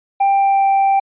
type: tone with pitch glide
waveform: triangle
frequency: 790 to 784.1 Hz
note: G5 to G5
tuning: +13 to 0 cents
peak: -9 dBFS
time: 0.2-1 s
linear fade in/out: 10 ms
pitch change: -13 cents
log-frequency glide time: 0.31-0.67 s
effects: resampled to 8000 Hz